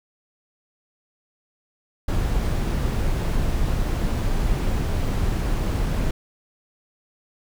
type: noise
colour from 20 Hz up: brown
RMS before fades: -22 dBFS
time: 2.08-6.11 s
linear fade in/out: 5 ms
effects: none